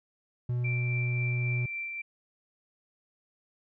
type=tone; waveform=triangle; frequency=122.4 Hz; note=B2; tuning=15 cents flat; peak=-25 dBFS; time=0.49-1.66 s; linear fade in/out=5 ms
type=tone with tremolo; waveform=sine; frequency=2349 Hz; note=D7; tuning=in tune; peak=-32 dBFS; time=0.64-2.02 s; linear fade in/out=10 ms; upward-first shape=sine; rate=3.7 Hz; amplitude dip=30%
effects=none